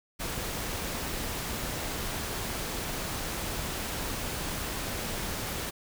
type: noise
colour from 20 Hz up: pink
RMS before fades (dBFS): -34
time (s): 0.19-5.71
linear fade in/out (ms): 20
effects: none